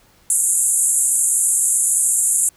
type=band-pass noise; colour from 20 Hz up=white; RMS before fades=-17 dBFS; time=0.3-2.49 s; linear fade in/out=2 ms; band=7100 to 11000 Hz; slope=96 dB/octave; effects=pink hiss -54 dBFS RMS until 2.56 s